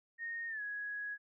sine tone with pitch glide, 1851 to 1668.2 Hz, A#6 to G#6, -13 to +7 cents, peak -38 dBFS, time 0.18-1.18 s, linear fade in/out 50 ms, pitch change -180 cents, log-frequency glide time 0.48-0.62 s, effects none

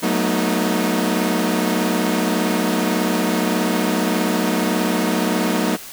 sawtooth chord, B dominant seventh, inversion second, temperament equal with one note detuned, 185 / 220 / 241.7 / 311.1 Hz, F#3 / A3 / B3 / D#4, 0 / 0 / -37 / 0 cents, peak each -19 dBFS, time 0.02-5.77 s, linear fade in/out 20 ms, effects white hiss -36 dBFS RMS until 5.92 s

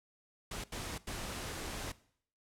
pink noise bursts at uneven times, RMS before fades -41 dBFS, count 3, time 0.51-0.64 / 0.72-0.98 / 1.07-1.92 s, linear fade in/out 5 ms, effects noise-tail reverb RT60 0.6 s tail -19 dB re dry + low-pass 11000 Hz 12 dB/octave

